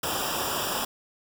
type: noise with comb filter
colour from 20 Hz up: pink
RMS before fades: -29 dBFS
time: 0.03-0.85 s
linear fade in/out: 5 ms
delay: 0.47 ms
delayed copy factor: -0.9
effects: none